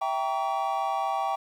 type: chord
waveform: triangle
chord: E diminished seventh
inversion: none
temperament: equal with one note detuned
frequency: 659.3 / 784 / 932.3 / 1134 Hz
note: E5 / G5 / Bb5 / Db6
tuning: 0 / 0 / 0 / +39 cents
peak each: -32 / -26 / -32 / -30 dBFS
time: 0.01-1.36 s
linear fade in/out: 10 ms
effects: 10-bit